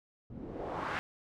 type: noise with low-pass filter sweep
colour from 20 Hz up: white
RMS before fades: -39 dBFS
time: 0.3-0.99 s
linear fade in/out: 0 ms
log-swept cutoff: 200 to 1800 Hz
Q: 1.6
effects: none